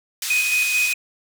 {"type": "band-pass noise", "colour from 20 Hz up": "white", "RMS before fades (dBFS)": -27, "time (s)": [0.22, 0.93], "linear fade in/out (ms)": 2, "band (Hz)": [2100, 9600], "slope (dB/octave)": 12}
{"type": "tone with tremolo", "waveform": "triangle", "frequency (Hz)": 2500, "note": "D#7", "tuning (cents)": 8, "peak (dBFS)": -15, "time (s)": [0.3, 0.94], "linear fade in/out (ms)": 5, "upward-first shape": "square", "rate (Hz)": 4.5, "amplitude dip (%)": 35}
{"effects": []}